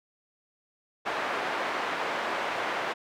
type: band-pass noise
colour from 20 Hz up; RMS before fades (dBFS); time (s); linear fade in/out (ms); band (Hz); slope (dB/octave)
pink; -31; 1.05-2.94; 20; 580 to 2000; 12
effects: none